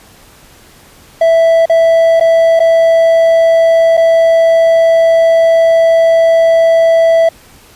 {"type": "tone with dropouts", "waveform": "triangle", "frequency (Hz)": 659.3, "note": "E5", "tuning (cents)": 0, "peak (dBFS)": -3, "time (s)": [1.21, 7.29], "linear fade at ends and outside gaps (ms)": 5, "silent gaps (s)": [[1.657, 1.696], [2.199, 2.208], [2.594, 2.601], [3.97, 3.975]], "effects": ["pink hiss -41 dBFS RMS until 7.75 s", "resampled to 32000 Hz"]}